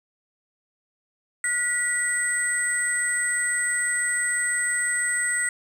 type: tone cluster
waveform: sine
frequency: 1439 / 1946 / 8180 Hz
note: F#6 / B6 / C9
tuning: -49 / -26 / -40 cents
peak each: -31 / -24 / -25 dBFS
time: 1.44-5.49 s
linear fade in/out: 2 ms
effects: tanh soft clip ceiling -13 dBFS + 8-bit